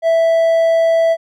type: tone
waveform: triangle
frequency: 659 Hz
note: E5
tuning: 1 cent flat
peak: -8 dBFS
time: 0.02-1.17 s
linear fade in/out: 50 ms
effects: none